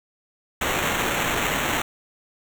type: noise with sample-and-hold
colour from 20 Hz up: violet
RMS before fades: -24 dBFS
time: 0.61-1.82 s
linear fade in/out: 5 ms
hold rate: 4900 Hz
effects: none